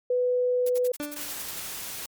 sine tone, 496.7 Hz, B4, 10 cents sharp, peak -21 dBFS, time 0.1-0.92 s, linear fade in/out 5 ms
blue noise bursts, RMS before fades -37 dBFS, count 11, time 0.66-1.603 s, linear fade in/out 5 ms, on 33 ms, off 58 ms
30% pulse tone with exponential decay, 293.7 Hz, D4, in tune, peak -26 dBFS, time 1-1.51 s, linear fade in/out 0 ms, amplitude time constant 110 ms
white noise, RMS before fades -36 dBFS, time 1.16-2.06 s, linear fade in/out 5 ms
effects MP3 96 kbps

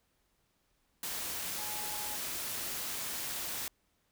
sine tone in noise, 843 Hz, G#5, 26 cents sharp, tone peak -45 dBFS, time 1.58-2.16 s, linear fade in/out 2 ms, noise white, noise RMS -38 dBFS, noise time 1.03-3.68 s, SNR -10 dB, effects pink hiss -75 dBFS RMS until 4.11 s

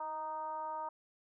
sine tone with frequency modulation, 932.3 Hz, A#5, in tune, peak -37 dBFS, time 0-0.89 s, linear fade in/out 5 ms, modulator 307 Hz, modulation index 0.75, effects none

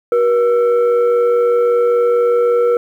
sine tone with frequency modulation, 479.4 Hz, A#4, 48 cents sharp, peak -9 dBFS, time 0.12-2.77 s, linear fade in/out 2 ms, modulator 855 Hz, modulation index 0.41, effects tanh soft clip ceiling -6 dBFS + 8-bit

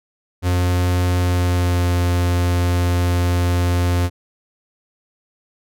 45% pulse tone with pitch glide, 89.4 to 88.22 Hz, F2 to F2, +41 to +18 cents, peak -15 dBFS, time 0.42-4.1 s, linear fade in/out 50 ms, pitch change -23 cents, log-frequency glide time 1.21-1.89 s, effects none

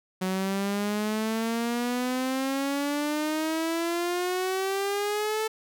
sawtooth exponential sweep, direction up, 185 to 441 Hz, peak -22 dBFS, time 0.21-5.48 s, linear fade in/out 10 ms, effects none

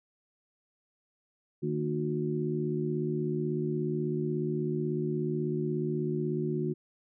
harmonic tone with a mistuned harmonic, 76.4 Hz, D#2, 31 cents flat, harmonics 2 / 3 / 4 / 5, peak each -32 / -35 / -39 / -32 dBFS, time 1.62-6.74 s, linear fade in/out 20 ms, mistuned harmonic 5, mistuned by -86 cents, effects none

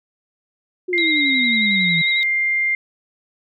sine exponential sweep, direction down, 369.5 to 160.6 Hz, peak -21 dBFS, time 0.88-2.02 s, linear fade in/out 10 ms
sine tone, 2100 Hz, C7, 6 cents sharp, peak -16 dBFS, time 0.93-2.75 s, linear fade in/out 2 ms
sine tone with vibrato, 3804 Hz, A#7, 34 cents sharp, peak -21 dBFS, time 0.98-2.23 s, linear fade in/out 0 ms, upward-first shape sine, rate 11 Hz, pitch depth 37 cents each way
effects none

